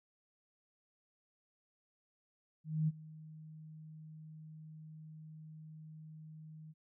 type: tone with ADSR envelope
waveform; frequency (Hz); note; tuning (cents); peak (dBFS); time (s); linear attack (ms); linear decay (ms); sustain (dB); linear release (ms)
sine; 156.2; D#3; +7; -28; 2.64-6.74; 240; 32; -21; 36
effects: none